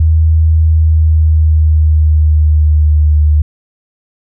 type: tone with pitch glide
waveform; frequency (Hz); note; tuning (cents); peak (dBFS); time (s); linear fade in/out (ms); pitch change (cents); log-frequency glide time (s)
sine; 79.6 to 75.44; D#2 to D2; +40 to +47; -5; 0-3.42; 5; -93; 0.64-3.2
effects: none